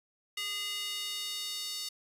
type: tone with high-pass filter sweep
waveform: square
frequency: 410 Hz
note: G#4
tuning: 22 cents flat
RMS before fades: -37 dBFS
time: 0.37-1.89 s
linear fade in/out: 5 ms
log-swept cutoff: 2600 to 4300 Hz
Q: 2.3
effects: resampled to 32000 Hz